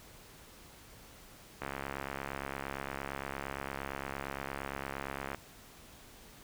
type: click train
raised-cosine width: 0.5 ms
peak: -22 dBFS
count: 257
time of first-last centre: 1.62-5.346 s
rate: 68.7 Hz
effects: pink hiss -55 dBFS RMS until 6.43 s